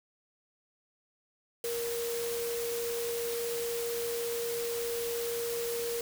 sine tone in noise, 469.5 Hz, A#4, 12 cents sharp, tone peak -32 dBFS, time 1.64-6.01 s, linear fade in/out 2 ms, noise white, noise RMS -39 dBFS, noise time 1.64-6.01 s, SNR +4 dB, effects none

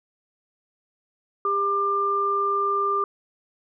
sine tone pair together, 401.1 / 1193.3 Hz, G4 / D6, +40 / +27 cents, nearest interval octave + perfect fifth, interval 1887 cents, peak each -27 / -21 dBFS, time 1.45-3.04 s, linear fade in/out 2 ms, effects none

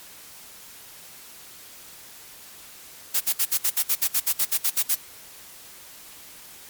blue noise bursts, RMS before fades -21 dBFS, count 15, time 3.14-4.952 s, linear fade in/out 10 ms, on 62 ms, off 63 ms, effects white hiss -45 dBFS RMS until 6.69 s + MP3 96 kbps

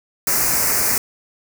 white band-stop noise, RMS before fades -18 dBFS, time 0.27-0.98 s, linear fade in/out 2 ms, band 2400 to 4800 Hz, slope 48 dB/octave, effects none

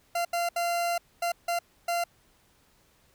40% pulse tone bursts at uneven times, 690 Hz, F5, 21 cents flat, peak -25 dBFS, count 6, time 0.15-0.25 / 0.33-0.49 / 0.56-0.98 / 1.22-1.32 / 1.48-1.59 / 1.88-2.04 s, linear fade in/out 5 ms, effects pink hiss -64 dBFS RMS until 3.14 s

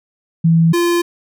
sine / square tone pair in turn, 164.81 / 345.2 Hz, E3 / F4, 0 / -20 cents, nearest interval octave + minor second, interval 1280 cents, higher second, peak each -8 / -13 dBFS, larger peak first, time 0.44-0.73 / 0.73-1.02 s, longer neither, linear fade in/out 10 ms, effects none

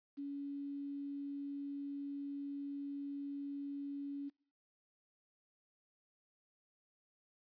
sine tone with quantisation, 282.1 Hz, C#4, 30 cents sharp, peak -40 dBFS, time 0.17-4.3 s, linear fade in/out 20 ms, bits 11, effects noise-tail reverb RT60 0.5 s tail -26 dB re dry + resampled to 11025 Hz

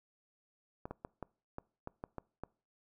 clicks, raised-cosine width 1 ms, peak -27 dBFS, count 9, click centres 0.855 / 0.91 / 1.049 / 1.227 / 1.584 / 1.874 / 2.039 / 2.183 / 2.436 s, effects noise-tail reverb RT60 0.4 s tail -24 dB re dry

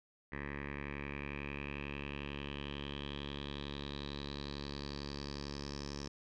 10% pulse tone with low-pass filter sweep, 71.1 Hz, C#2, 45 cents sharp, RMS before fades -43 dBFS, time 0.32-6.08 s, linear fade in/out 5 ms, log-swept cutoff 2000 to 5500 Hz, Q 6.3, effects none

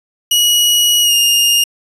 sawtooth tone with pitch glide, 2909 to 2831 Hz, F#7 to F7, -30 to +23 cents, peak -6 dBFS, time 0.31-1.64 s, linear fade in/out 5 ms, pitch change -47 cents, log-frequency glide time 1.02-1.14 s, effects resampled to 32000 Hz

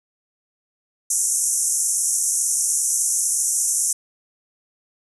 white band-pass noise, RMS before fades -21 dBFS, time 1.1-3.93 s, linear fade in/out 5 ms, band 5800 to 11000 Hz, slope 96 dB/octave, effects none

